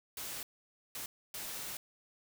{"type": "noise bursts at uneven times", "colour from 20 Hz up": "white", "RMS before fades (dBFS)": -42, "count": 3, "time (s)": [[0.17, 0.43], [0.95, 1.06], [1.34, 1.77]], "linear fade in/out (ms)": 2, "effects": []}